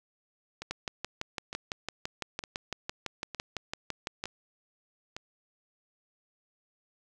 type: two click trains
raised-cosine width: 0.2 ms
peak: -16 / -21 dBFS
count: 22 / 6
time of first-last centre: 0.71-4.239 / 0.62-5.165 s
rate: 5.95 / 1.1 Hz
effects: none